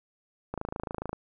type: click train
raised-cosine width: 1 ms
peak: -19 dBFS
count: 17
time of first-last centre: 0.54-1.13 s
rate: 27.1 Hz
effects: none